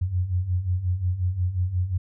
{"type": "beating tone pair", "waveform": "sine", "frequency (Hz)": [87, 92.6], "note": ["F2", "F#2"], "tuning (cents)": [-6, 2], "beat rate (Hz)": 5.6, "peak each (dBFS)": [-28, -23], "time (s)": [0.01, 1.98], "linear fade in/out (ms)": 10, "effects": []}